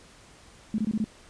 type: tone bursts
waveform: sine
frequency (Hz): 215.8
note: A3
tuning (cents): -33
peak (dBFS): -23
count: 5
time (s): 0.74-1.043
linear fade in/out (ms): 2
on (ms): 43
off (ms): 22
effects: pink hiss -53 dBFS RMS until 1.29 s + resampled to 22050 Hz